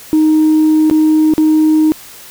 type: tone with dropouts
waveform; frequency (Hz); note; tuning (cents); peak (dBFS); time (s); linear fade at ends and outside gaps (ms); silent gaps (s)
sine; 311.1; D#4; 0; -5; 0.13-1.92; 0; 0.899-0.911 / 1.337-1.38
effects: tanh soft clip ceiling -4 dBFS + white hiss -35 dBFS RMS until 2.3 s